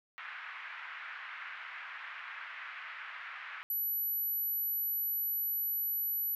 pink band-pass noise, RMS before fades -45 dBFS, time 0.18-3.63 s, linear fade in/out 0 ms, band 1300 to 2300 Hz, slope 24 dB/octave
sine tone, 11850 Hz, F#9, 1 cent sharp, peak -31 dBFS, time 3.7-6.35 s, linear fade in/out 2 ms
effects none

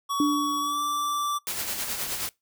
square tone with pitch glide, 1126 to 1167.7 Hz, C#6 to D6, +27 to -10 cents, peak -26 dBFS, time 0.09-1.39 s, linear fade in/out 20 ms, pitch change +63 cents, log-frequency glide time 0.59-0.81 s
sine tone with exponential decay, 293.7 Hz, D4, in tune, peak -18 dBFS, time 0.2-1.26 s, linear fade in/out 2 ms, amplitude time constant 230 ms
white noise with tremolo, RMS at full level -29 dBFS, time 1.47-2.29 s, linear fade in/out 0 ms, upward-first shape sine, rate 9.5 Hz, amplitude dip 45%
effects noise-tail reverb RT60 0.2 s tail -23 dB re dry

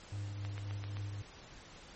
triangle tone with tremolo, 101 Hz, G#2, 48 cents flat, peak -35 dBFS, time 0.12-1.22 s, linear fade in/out 5 ms, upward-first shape sine, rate 3.7 Hz, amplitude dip 30%
click train, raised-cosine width 0.3 ms, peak -30 dBFS, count 5, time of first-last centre 0.45-0.969 s, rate 7.7 Hz
effects pink hiss -54 dBFS RMS until 1.95 s + MP3 32 kbps

